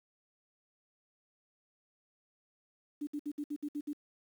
sine tone bursts, 293.7 Hz, D4, in tune, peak -34 dBFS, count 8, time 3.01-3.933 s, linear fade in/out 10 ms, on 62 ms, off 61 ms, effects 10-bit

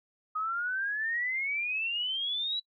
sine exponential sweep, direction up, 1247 to 3951 Hz, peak -29 dBFS, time 0.35-2.6 s, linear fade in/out 10 ms, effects noise-tail reverb RT60 0.1 s tail -21 dB re dry

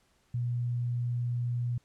sine tone, 121 Hz, B2, 35 cents flat, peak -28 dBFS, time 0.34-1.78 s, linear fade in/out 5 ms, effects pink hiss -69 dBFS RMS until 1.84 s + low-pass 10000 Hz 12 dB/octave

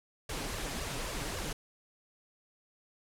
pink noise with flanger, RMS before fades -37 dBFS, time 0.29-1.53 s, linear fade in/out 5 ms, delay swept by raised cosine 1.7 to 7.3 ms, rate 3.7 Hz, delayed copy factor +0.95, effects low-pass 11000 Hz 12 dB/octave

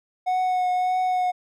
triangle tone with vibrato, 734 Hz, F#5, 14 cents flat, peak -18 dBFS, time 0.26-1.32 s, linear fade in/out 20 ms, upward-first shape triangle, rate 1.7 Hz, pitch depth 18 cents each way, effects none

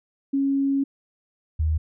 sine tone pair in turn, 275.3 / 78.31 Hz, C#4 / D#2, -12 / +12 cents, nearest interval octave + minor seventh, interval 2176 cents, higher first, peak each -19 dBFS, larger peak neither, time 0.33-0.84 / 1.59-1.78 s, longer first, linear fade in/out 10 ms, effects none

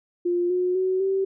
sine tone with pitch steps, 350.9 / 362.2 / 373.9 / 386 Hz, F4 / F#4 / F#4 / G4, +8 / -37 / +18 / -27 cents, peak -20 dBFS, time 0.25-1.25 s, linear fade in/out 10 ms, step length 250 ms, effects none

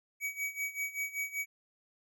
square tone with tremolo, 2267 Hz, C#7, 38 cents sharp, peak -32 dBFS, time 0.2-1.46 s, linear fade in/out 50 ms, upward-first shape sine, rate 5.2 Hz, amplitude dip 85%, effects none

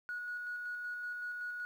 sine tone with tremolo, 1458 Hz, F#6, 26 cents flat, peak -36 dBFS, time 0.09-1.65 s, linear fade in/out 0 ms, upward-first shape square, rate 5.3 Hz, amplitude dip 25%, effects tanh soft clip ceiling -33 dBFS + 11-bit

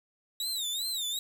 sawtooth tone with vibrato, 3798 Hz, A#7, 32 cents sharp, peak -28 dBFS, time 0.4-1.19 s, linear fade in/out 2 ms, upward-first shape sine, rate 2.6 Hz, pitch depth 150 cents each way, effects 9-bit

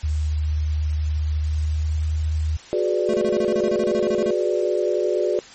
sine tone with pitch glide, 76.2 to 77.76 Hz, D#2 to D#2, -36 to 0 cents, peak -19 dBFS, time 0.03-2.57 s, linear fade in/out 10 ms, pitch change +36 cents, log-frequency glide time 1.39-2.09 s
sine chord, G# half-diminished seventh, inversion third, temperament equal with one note detuned, 364.9 / 415.3 / 493.9 / 587.3 Hz, F#4 / G#4 / B4 / D5, -24 / 0 / 0 / 0 cents, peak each -22 / -24 / -26 / -24 dBFS, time 2.73-5.39 s, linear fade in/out 0 ms
square tone bursts, 220 Hz, A3, in tune, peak -25 dBFS, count 16, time 3.09-4.306 s, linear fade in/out 0 ms, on 46 ms, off 32 ms
effects white hiss -43 dBFS RMS until 5.54 s + MP3 32 kbps

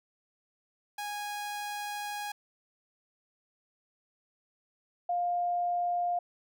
sawtooth / sine tone pair in turn, 826 / 704.1 Hz, G#5 / F5, -10 / +14 cents, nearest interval minor third, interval 276 cents, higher first, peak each -31 / -27 dBFS, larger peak second, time 0.98-2.32 / 5.09-6.19 s, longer first, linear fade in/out 5 ms, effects none

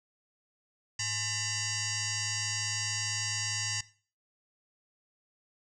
sine tone with frequency modulation, 104.7 Hz, G#2, 15 cents sharp, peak -30 dBFS, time 0.99-3.81 s, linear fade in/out 5 ms, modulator 949 Hz, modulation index 7.3, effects noise-tail reverb RT60 0.4 s tail -18 dB re dry

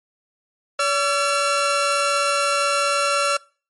sawtooth tone pair together, 570 / 1355.7 Hz, C#5 / E6, +48 / +48 cents, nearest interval octave + minor third, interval 1500 cents, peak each -18 / -16 dBFS, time 0.79-3.37 s, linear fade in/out 5 ms, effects noise-tail reverb RT60 0.4 s tail -25 dB re dry + MP3 48 kbps

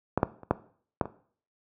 clicks, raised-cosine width 1 ms, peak -9 / -6 / -29 / -7 / -9 / -22 dBFS, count 6, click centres 0.176 / 0.231 / 0.433 / 0.51 / 1.012 / 1.056 s, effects noise-tail reverb RT60 0.5 s tail -17 dB re dry + high-pass 80 Hz 12 dB/octave

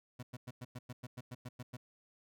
30% pulse tone bursts, 123.47 Hz, B2, in tune, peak -40 dBFS, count 12, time 0.19-1.77 s, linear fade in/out 10 ms, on 40 ms, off 100 ms, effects none

